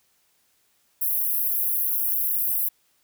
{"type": "high-pass noise", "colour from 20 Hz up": "pink", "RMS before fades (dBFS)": -24, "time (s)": [1.01, 2.69], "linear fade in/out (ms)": 10, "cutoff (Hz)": 11000, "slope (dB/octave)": 96, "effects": ["white hiss -66 dBFS RMS until 3.03 s"]}